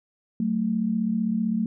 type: tone pair together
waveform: sine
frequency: 188.1 / 223.7 Hz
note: F#3 / A3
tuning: +29 / +29 cents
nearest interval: minor third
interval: 300 cents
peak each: -27 / -23 dBFS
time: 0.4-1.66 s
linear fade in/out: 2 ms
effects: none